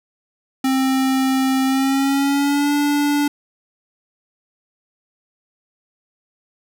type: tone with pitch glide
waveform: square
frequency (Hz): 264.4 to 290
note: C4 to D4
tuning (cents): +18 to -22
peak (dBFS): -16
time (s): 0.64-3.28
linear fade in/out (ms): 5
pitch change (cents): +160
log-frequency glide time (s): 1.65-2.73
effects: none